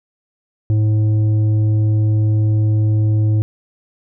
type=tone with tanh clipping; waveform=sine; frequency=107.3 Hz; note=A2; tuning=43 cents flat; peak=-13 dBFS; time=0.7-3.42 s; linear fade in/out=0 ms; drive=7 dB; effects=none